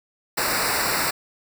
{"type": "noise with comb filter", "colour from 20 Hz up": "pink", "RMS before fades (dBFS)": -23, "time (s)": [0.37, 1.11], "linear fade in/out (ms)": 10, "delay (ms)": 0.31, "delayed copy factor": -0.9, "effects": []}